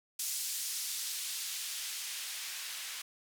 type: noise with band-pass filter sweep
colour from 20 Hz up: blue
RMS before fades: -39 dBFS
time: 0.19-3.02 s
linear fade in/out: 5 ms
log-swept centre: 6000 to 2100 Hz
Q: 0.74
effects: none